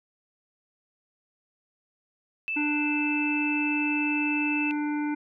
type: tone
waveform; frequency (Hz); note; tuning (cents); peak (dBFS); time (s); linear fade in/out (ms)
sine; 2637; E7; 0; -27; 2.48-4.71; 0
type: harmonic tone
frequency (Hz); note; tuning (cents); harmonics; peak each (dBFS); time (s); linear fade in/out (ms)
296.7; D4; +18; 1 / 3 / 5 / 7 / 8; -26 / -36 / -40 / -43 / -44; 2.56-5.15; 10
effects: none